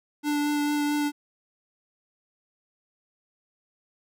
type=tone with vibrato; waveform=square; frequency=293.7 Hz; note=D4; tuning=in tune; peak=-24 dBFS; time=0.23-1.12 s; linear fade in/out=50 ms; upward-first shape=triangle; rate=4.5 Hz; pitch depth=13 cents each way; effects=none